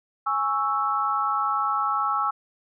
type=chord; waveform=sine; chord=C# minor; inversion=second; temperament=equal; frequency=830.6 / 1108.7 / 1318.5 Hz; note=G#5 / C#6 / E6; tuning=0 / 0 / 0 cents; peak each=-28 / -27 / -24 dBFS; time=0.26-2.31 s; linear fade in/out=10 ms; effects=none